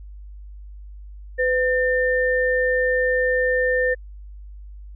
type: tone pair together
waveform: sine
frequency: 505.1 / 1800 Hz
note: B4 / A6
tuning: +39 / +39 cents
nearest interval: octave + minor seventh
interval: 2200 cents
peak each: -19 / -21 dBFS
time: 1.38-3.95 s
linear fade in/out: 20 ms
effects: added 50 Hz sine -36 dBFS peak until 4.95 s